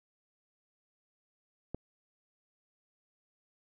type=click; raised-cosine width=2 ms; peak=-23 dBFS; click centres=1.746 s; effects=none